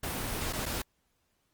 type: noise with dropouts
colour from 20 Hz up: pink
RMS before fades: -34 dBFS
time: 0.03-0.82 s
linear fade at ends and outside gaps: 5 ms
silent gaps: 0.527-0.533 / 0.656-0.661 s
effects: pink hiss -75 dBFS RMS until 1.53 s + Opus 32 kbps